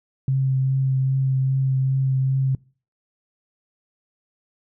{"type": "tone with vibrato", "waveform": "sine", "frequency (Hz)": 133, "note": "C3", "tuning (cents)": 29, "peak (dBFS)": -17, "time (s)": [0.28, 2.55], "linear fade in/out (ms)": 2, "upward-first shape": "triangle", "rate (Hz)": 2.5, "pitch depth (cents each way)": 16, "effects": ["noise-tail reverb RT60 0.4 s tail -24 dB re dry"]}